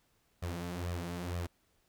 sawtooth tone with flanger, 87.31 Hz, F2, in tune, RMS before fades -38 dBFS, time 0.42-1.47 s, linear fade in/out 10 ms, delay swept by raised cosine 1.6 to 7 ms, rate 2.1 Hz, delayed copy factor +0.7, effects pink hiss -73 dBFS RMS until 1.88 s

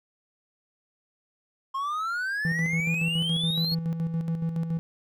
triangle exponential sweep, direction up, 1062 to 4394 Hz, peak -25 dBFS, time 1.74-3.75 s, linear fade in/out 10 ms
triangle tone with tremolo, 164.81 Hz, E3, in tune, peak -22 dBFS, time 2.45-4.79 s, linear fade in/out 0 ms, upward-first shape square, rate 7.1 Hz, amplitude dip 50%
effects none

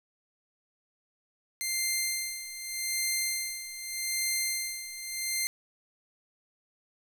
10% pulse tone with tremolo, 2093 Hz, C7, in tune, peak -18 dBFS, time 1.61-5.47 s, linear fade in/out 0 ms, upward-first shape sine, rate 0.83 Hz, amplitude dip 75%, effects 9-bit

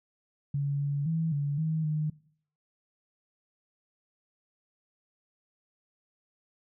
sine tone with pitch steps, 141.7 / 142.6 / 162.4 / 143.4 / 158.5 / 153.1 Hz, C#3 / C#3 / E3 / D3 / D#3 / D#3, +38 / +49 / -26 / -41 / +32 / -28 cents, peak -26 dBFS, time 0.54-2.1 s, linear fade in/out 5 ms, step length 260 ms, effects noise-tail reverb RT60 0.6 s tail -22 dB re dry

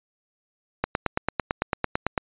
click train, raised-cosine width 0.5 ms, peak -7 dBFS, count 13, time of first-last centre 0.84-2.178 s, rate 8.97 Hz, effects resampled to 8000 Hz

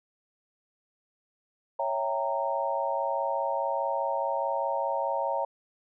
sine chord, C# diminished seventh, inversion none, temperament equal with one note detuned, 554.4 / 659.3 / 784 / 925.4 Hz, C#5 / E5 / G5 / Bb5, 0 / 0 / 0 / -13 cents, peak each -31 / -33 / -34 / -30 dBFS, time 1.79-5.45 s, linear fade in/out 5 ms, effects none

